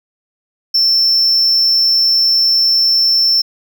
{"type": "tone", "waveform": "triangle", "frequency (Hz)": 5370, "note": "E8", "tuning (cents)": 31, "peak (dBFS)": -8, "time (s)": [0.74, 3.42], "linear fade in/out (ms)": 10, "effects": []}